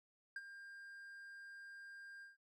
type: tone with ADSR envelope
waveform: triangle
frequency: 1600 Hz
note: G6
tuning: 35 cents sharp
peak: -39 dBFS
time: 0.36-2.37 s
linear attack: 3 ms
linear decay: 39 ms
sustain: -11 dB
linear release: 150 ms
effects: none